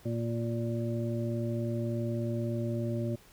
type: harmonic tone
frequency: 116.54 Hz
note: A#2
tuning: in tune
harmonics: 1 / 2 / 3 / 5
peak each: -32 / -35 / -37 / -39 dBFS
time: 0.05-3.16 s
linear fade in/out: 10 ms
effects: pink hiss -58 dBFS RMS until 3.32 s